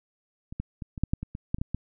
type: clicks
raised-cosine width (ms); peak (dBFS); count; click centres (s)
5; -26 / -18 / -23 / -24 / -11 / -12 / -21 / -23 / -13 / -28 / -16 / -16; 12; 0.525 / 0.6 / 0.822 / 0.978 / 1.036 / 1.135 / 1.23 / 1.351 / 1.545 / 1.585 / 1.615 / 1.746
effects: none